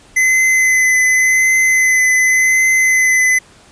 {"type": "tone with vibrato", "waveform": "square", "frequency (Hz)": 2036, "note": "C7", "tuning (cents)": -48, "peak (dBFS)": -10, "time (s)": [0.16, 3.39], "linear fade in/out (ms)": 10, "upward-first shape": "triangle", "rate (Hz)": 0.89, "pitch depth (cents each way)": 15, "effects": ["pink hiss -45 dBFS RMS until 3.71 s", "resampled to 22050 Hz"]}